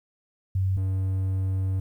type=tone pair in turn; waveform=sine / triangle; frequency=95 / 95 Hz; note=F#2 / F#2; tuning=+46 / +46 cents; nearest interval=unison; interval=0 cents; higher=neither; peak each=-21 dBFS; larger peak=neither; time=0.55-0.77 / 0.77-1.8 s; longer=second; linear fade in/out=5 ms; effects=10-bit